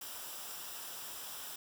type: noise with comb filter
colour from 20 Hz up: white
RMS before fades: -45 dBFS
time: 0.01-1.56 s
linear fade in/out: 5 ms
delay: 0.46 ms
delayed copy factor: -0.55
effects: none